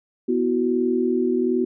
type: chord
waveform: sine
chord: B suspended fourth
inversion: none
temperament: just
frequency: 246.9 / 329.3 / 370.4 Hz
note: B3 / E4 / F#4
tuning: 0 / -2 / +2 cents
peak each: -22 / -26 / -21 dBFS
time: 0.28-1.65 s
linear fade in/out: 10 ms
effects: none